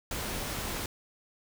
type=noise; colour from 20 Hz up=pink; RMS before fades=-35 dBFS; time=0.11-0.86 s; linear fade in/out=2 ms; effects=none